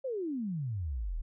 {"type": "exponential sweep", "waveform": "sine", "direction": "down", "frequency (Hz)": [554.4, 34.65], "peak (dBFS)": -32, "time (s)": [0.04, 1.22], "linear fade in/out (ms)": 10, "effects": []}